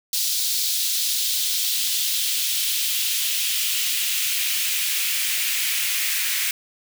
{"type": "noise with high-pass filter sweep", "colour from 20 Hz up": "white", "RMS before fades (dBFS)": -23, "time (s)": [0.13, 6.51], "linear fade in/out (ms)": 2, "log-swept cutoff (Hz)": [4200, 2100], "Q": 2, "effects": []}